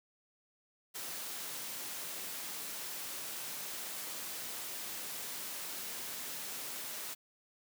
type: noise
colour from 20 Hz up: white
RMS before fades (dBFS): -42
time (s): 0.94-7.15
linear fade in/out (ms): 20
effects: high-pass 150 Hz 12 dB/octave